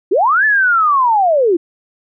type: linear two-way sweep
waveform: sine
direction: up then down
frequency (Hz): 318.6 to 1760 to 318.6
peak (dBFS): -9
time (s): 0.11-1.57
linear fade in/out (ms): 10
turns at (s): 0.45
effects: none